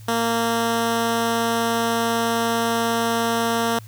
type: tone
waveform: 10% pulse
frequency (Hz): 230.7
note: A#3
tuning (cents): -18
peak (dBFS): -11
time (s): 0.08-3.79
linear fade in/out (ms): 5
effects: added 109 Hz sine -38 dBFS peak until 3.87 s + white hiss -51 dBFS RMS until 3.87 s